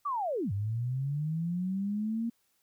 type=linear two-way sweep; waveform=sine; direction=down then up; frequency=1200 to 96.6 to 234.4 Hz; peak=-29 dBFS; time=0.05-2.3 s; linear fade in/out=10 ms; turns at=0.52 s; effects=white hiss -73 dBFS RMS until 2.62 s

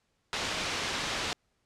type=low-pass noise; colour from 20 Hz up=white; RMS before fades=-33 dBFS; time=0.33-1.33 s; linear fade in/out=0 ms; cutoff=4400 Hz; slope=12 dB/octave; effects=pink hiss -75 dBFS RMS until 1.65 s + low-pass 8000 Hz 12 dB/octave

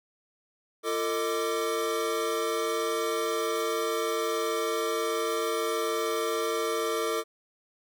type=tone cluster; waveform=square; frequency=343.6 / 450.1 / 622 / 1174 Hz; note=F4 / A4 / D#5 / D6; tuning=-28 / +39 / -1 / -1 cents; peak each=-36 / -30 / -36 / -34 dBFS; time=0.83-7.24 s; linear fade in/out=50 ms; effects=none

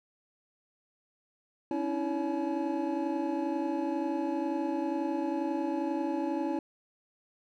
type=tone cluster; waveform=triangle; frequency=273.8 / 295.9 / 326.1 / 564 / 852 Hz; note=C#4 / D4 / E4 / C#5 / G#5; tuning=-21 / +13 / -19 / +30 / +44 cents; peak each=-33 / -37 / -30 / -36 / -36 dBFS; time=1.71-6.59 s; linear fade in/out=2 ms; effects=none

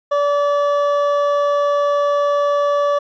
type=tone pair together; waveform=triangle; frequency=576.5 / 1153 Hz; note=D5 / D6; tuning=-32 / -32 cents; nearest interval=octave; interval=1200 cents; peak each=-13 / -18 dBFS; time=0.11-2.99 s; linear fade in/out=10 ms; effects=resampled to 16000 Hz

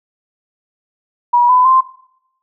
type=tone with pitch steps; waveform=sine; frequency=965 / 1003.7 / 1043.9 Hz; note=B5 / B5 / C6; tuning=-40 / +28 / -4 cents; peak=-7 dBFS; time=1.33-1.81 s; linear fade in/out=10 ms; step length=160 ms; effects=noise-tail reverb RT60 0.8 s tail -20 dB re dry

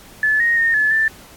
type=tone with pitch steps; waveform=sine; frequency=1731 / 1867 / 1836 / 1723 / 1770 Hz; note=A6 / A#6 / A#6 / A6 / A6; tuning=-29 / +2 / -27 / -37 / +10 cents; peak=-13 dBFS; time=0.23-1.08 s; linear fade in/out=2 ms; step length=170 ms; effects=pink hiss -43 dBFS RMS until 1.36 s + AAC 64 kbps

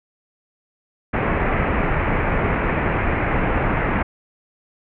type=low-pass noise; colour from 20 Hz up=pink; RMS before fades=-20 dBFS; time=1.13-4.03 s; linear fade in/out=10 ms; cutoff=2400 Hz; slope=48 dB/octave; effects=none

